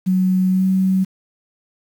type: tone with pitch glide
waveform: sine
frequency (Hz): 186.2 to 189.02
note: F#3 to F#3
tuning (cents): +11 to +37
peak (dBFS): -13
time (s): 0.06-1.05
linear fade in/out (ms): 20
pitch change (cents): +26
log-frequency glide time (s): 0.49-0.66
effects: 7-bit